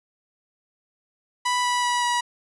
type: tone with pitch steps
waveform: sawtooth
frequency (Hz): 987.8 / 981 / 974.2 / 967.5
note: B5 / B5 / B5 / B5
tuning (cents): 0 / -12 / -24 / -36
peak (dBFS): -17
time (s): 1.45-2.21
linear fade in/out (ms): 10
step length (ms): 190
effects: resampled to 24000 Hz